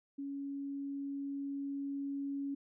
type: tone with level ramp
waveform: sine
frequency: 279 Hz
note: C#4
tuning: 11 cents sharp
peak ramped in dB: -38 to -35 dBFS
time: 0.18-2.55 s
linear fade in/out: 10 ms
effects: none